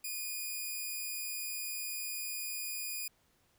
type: tone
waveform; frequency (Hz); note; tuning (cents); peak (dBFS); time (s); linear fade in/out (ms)
5% pulse; 2456; D#7; -23; -27; 0.04-3.08; 5
effects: pink hiss -71 dBFS RMS until 3.58 s